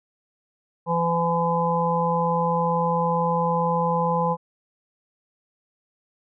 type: harmonic tone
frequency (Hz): 168.9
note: E3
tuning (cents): +42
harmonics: 1 / 3 / 5 / 6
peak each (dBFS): -25 / -25 / -25 / -25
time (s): 0.86-4.37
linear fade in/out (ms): 50
effects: none